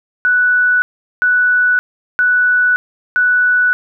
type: tone bursts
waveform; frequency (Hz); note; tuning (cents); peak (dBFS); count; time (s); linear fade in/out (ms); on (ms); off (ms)
sine; 1481; F#6; +1; -9; 4; 0.25-3.73; 0; 570; 400
effects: none